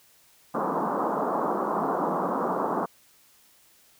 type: band-pass noise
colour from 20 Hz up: white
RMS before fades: -27 dBFS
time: 0.54-2.86 s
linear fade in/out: 10 ms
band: 170 to 1200 Hz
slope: 48 dB/octave
effects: white hiss -59 dBFS RMS until 3.99 s